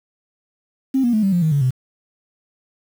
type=tone with pitch steps; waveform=sine; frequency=265.8 / 239.6 / 215.9 / 194.58 / 175.36 / 158.05 / 142.44 / 128.37 Hz; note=C4 / A#3 / A3 / G3 / F3 / D#3 / C#3 / C3; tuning=+27 / +48 / -33 / -13 / +7 / +27 / +47 / -33 cents; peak=-13 dBFS; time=0.94-1.708 s; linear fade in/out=10 ms; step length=96 ms; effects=tanh soft clip ceiling -9 dBFS + 7-bit